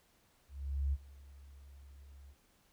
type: tone with ADSR envelope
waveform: sine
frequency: 69.3 Hz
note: C#2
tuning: in tune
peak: -29 dBFS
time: 0.48-2.35 s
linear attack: 450 ms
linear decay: 39 ms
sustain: -23 dB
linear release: 48 ms
effects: pink hiss -70 dBFS RMS until 2.72 s